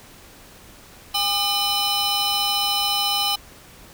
square tone cluster, 809 / 1212 / 3012 / 4031 / 5210 Hz, G#5 / D#6 / F#7 / B7 / E8, -46 / -46 / +30 / +35 / -21 cents, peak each -27 / -31 / -24 / -27 / -28 dBFS, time 1.14-3.36 s, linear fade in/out 10 ms, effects pink hiss -46 dBFS RMS until 3.93 s

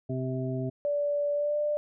harmonic tone, 129.7 Hz, C3, 15 cents flat, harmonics 1 / 2 / 3 / 5, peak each -31 / -34 / -36 / -38 dBFS, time 0.09-0.7 s, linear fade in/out 10 ms
sine tone with pitch glide, 580 to 593.6 Hz, D5 to D5, -22 to +18 cents, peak -25 dBFS, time 0.85-1.77 s, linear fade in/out 0 ms, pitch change +40 cents, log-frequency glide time 1.33-1.57 s
effects none

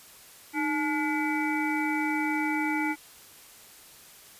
harmonic tone with a mistuned harmonic, 286.7 Hz, D4, 42 cents flat, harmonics 1 / 3 / 5 / 7 / 8, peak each -28 / -32 / -36 / -34 / -33 dBFS, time 0.53-2.96 s, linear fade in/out 50 ms, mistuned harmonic 1, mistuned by +120 cents, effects white hiss -51 dBFS RMS until 4.39 s + resampled to 32000 Hz

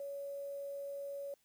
sine tone with quantisation, 561 Hz, C#5, 21 cents sharp, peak -40 dBFS, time 0-1.34 s, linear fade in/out 2 ms, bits 10, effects white hiss -75 dBFS RMS until 1.44 s

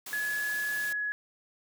white high-pass noise, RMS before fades -41 dBFS, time 0.06-0.93 s, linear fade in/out 5 ms, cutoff 150 Hz, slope 12 dB/octave
sine tone with pitch glide, 1696 to 1685.3 Hz, G#6 to G#6, +36 to +25 cents, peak -29 dBFS, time 0.13-1.12 s, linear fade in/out 0 ms, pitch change -11 cents, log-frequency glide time 0.82-0.88 s
effects none

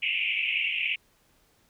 white band-pass noise, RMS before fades -28 dBFS, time 0.02-0.96 s, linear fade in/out 10 ms, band 2200 to 2900 Hz, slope 96 dB/octave, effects pink hiss -65 dBFS RMS until 1.69 s

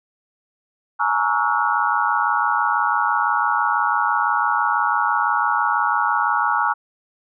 sine tone cluster, 843 / 929 / 1123 / 1318 / 1436 Hz, G#5 / A#5 / C#6 / E6 / F6, +26 / -6 / +22 / -1 / +48 cents, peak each -23 dBFS, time 0.99-6.74 s, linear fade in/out 20 ms, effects none

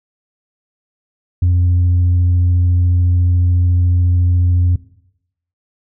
sine tone with tanh clipping, 88.6 Hz, F2, 25 cents sharp, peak -10 dBFS, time 1.42-4.76 s, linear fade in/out 5 ms, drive 1 dB, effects noise-tail reverb RT60 0.8 s tail -18 dB re dry

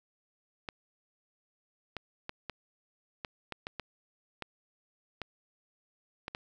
clicks, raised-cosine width 0.3 ms, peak -21 dBFS, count 12, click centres 0.688 / 1.967 / 2.294 / 2.497 / 3.248 / 3.523 / 3.669 / 3.797 / 4.423 / 5.217 / 6.281 / 6.349 s, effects 10-bit

